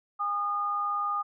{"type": "tone pair together", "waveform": "sine", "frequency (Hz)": [816, 1222.6], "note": ["G#5", "D#6"], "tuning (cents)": [-31, -31], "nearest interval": "perfect fifth", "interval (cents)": 700, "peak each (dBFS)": [-35, -27], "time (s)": [0.19, 1.23], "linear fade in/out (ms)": 20, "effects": []}